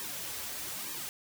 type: noise with flanger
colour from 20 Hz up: white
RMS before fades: -39 dBFS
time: 0-1.09 s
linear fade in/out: 0 ms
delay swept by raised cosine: 1.4 to 6.5 ms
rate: 1.1 Hz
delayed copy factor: -1
effects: none